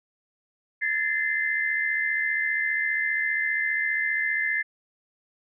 sine tone cluster, 1721 / 1796 / 2071 Hz, A6 / A6 / C7, -39 / +35 / -18 cents, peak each -28 / -29 / -26 dBFS, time 0.81-4.63 s, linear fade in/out 20 ms, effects none

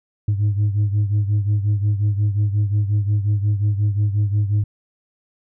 sine beating tone pair, 102.3 / 107.9 Hz, G#2 / A2, -26 / -33 cents, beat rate 5.6 Hz, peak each -15 / -20 dBFS, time 0.28-4.64 s, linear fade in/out 5 ms, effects tanh soft clip ceiling -13 dBFS

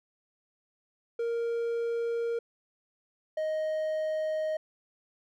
triangle tone pair in turn, 466.2 / 624.3 Hz, A#4 / D#5, 0 / +6 cents, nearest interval perfect fourth, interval 506 cents, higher second, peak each -26 dBFS, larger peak neither, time 1.19-2.39 / 3.37-4.57 s, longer neither, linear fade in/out 5 ms, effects none

